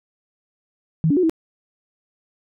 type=tone with pitch steps; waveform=sine; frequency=160.1 / 285.9 / 365.5 / 323.7 Hz; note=D#3 / D4 / F#4 / E4; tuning=+50 / -46 / -21 / -31 cents; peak=-14 dBFS; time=1.04-1.296 s; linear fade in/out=0 ms; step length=64 ms; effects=none